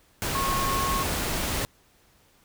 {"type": "tone in noise", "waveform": "sine", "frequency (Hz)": 1090, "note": "C#6", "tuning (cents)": -29, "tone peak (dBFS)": -26, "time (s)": [0.35, 1.03], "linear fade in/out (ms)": 0, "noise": "pink", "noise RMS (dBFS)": -28, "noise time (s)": [0.22, 1.65], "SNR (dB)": -1, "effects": ["pink hiss -61 dBFS RMS until 2.44 s"]}